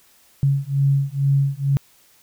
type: beating tone pair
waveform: sine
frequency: 137.8 / 140 Hz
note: C#3 / C#3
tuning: -10 / +18 cents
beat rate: 2.2 Hz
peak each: -19 dBFS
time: 0.43-1.77 s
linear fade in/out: 0 ms
effects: white hiss -55 dBFS RMS until 2.22 s